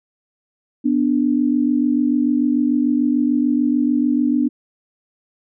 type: tone pair together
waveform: sine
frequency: 246.9 / 293.7 Hz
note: B3 / D4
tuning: 0 / 0 cents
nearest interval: minor third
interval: 300 cents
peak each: -17 dBFS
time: 0.84-4.49 s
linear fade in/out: 20 ms
effects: none